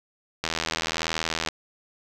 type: click train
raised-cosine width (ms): 0.2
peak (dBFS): -8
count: 86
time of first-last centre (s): 0.44-1.487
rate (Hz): 81.2
effects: none